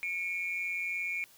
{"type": "tone pair together", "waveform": "sine", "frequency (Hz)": [2217, 2394], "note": ["C#7", "D7"], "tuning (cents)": [0, 33], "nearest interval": "minor second", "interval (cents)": 133, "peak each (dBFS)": [-34, -33], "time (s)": [0.03, 1.24], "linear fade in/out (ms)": 0, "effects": ["tanh soft clip ceiling -26 dBFS", "white hiss -59 dBFS RMS until 1.37 s"]}